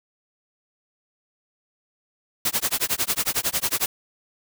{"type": "noise with tremolo", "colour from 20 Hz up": "white", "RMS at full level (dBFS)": -21, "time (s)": [2.45, 3.86], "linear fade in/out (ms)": 2, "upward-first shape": "sine", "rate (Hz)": 11, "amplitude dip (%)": 100, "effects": []}